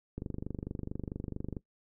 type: click train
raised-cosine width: 3 ms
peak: -24 dBFS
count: 35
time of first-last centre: 0.18-1.568 s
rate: 24.5 Hz
effects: noise-tail reverb RT60 0.1 s tail -18 dB re dry